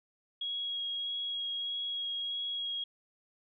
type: tone with vibrato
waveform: sine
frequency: 3304 Hz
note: G#7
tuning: 10 cents flat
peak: -33 dBFS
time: 0.41-2.84 s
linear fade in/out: 5 ms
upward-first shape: sine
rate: 1.6 Hz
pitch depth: 10 cents each way
effects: none